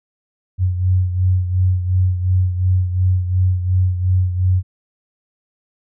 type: beating tone pair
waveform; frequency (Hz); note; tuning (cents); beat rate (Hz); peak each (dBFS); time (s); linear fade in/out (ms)
sine; 91.4 / 94.2; F#2 / F#2; -21 / +32; 2.8; -14 / -21; 0.58-4.63; 50
effects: none